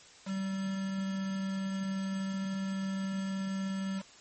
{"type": "tone with quantisation", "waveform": "triangle", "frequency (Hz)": 192.9, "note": "G3", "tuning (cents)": -28, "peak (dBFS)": -30, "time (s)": [0.25, 4.03], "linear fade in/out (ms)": 50, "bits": 7, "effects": ["white hiss -55 dBFS RMS until 4.2 s", "MP3 32 kbps"]}